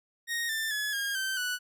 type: tone with pitch steps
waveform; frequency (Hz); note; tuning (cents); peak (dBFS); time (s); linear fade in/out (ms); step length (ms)
sawtooth; 1864.7 / 1780.5 / 1700.1 / 1623.3 / 1550 / 1480; A#6 / A6 / G#6 / G#6 / G6 / F#6; 0 / +20 / +40 / -40 / -20 / 0; -26; 0.27-1.59; 50; 220
effects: none